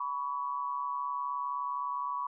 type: tone pair together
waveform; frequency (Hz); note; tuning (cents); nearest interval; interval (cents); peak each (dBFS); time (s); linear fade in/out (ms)
sine; 986.5 / 1126; B5 / C#6; -2 / +27; major second; 229; -35 / -34; 0-2.27; 5
effects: none